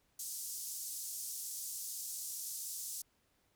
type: band-pass noise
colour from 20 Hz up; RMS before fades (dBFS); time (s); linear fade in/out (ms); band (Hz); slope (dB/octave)
pink; -43; 0.19-3.02; 5; 5900 to 15000; 24
effects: pink hiss -75 dBFS RMS until 3.55 s